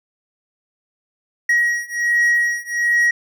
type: beating tone pair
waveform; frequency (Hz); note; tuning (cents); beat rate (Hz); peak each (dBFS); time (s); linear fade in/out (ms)
triangle; 1900 / 1901.3; A#6 / A#6; +33 / +34; 1.3; -17 / -16; 1.49-3.11; 5
effects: none